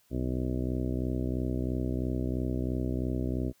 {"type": "harmonic tone", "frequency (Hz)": 63, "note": "B1", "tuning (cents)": 35, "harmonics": [1, 2, 3, 4, 5, 6, 7, 8, 9, 10], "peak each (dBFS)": [-33, -34, -41, -34, -37, -39, -48, -46, -48, -46], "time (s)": [0.1, 3.53], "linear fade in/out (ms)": 50, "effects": ["white hiss -67 dBFS RMS until 3.6 s"]}